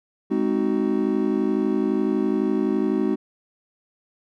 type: chord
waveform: triangle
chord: Ab dominant seventh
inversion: none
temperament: just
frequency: 207.7 / 259.6 / 311.5 / 373.8 Hz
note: Ab3 / C4 / Eb4 / Gb4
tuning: 0 / -13 / +2 / +18 cents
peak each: -23 dBFS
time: 0.3-3.16 s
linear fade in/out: 20 ms
effects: none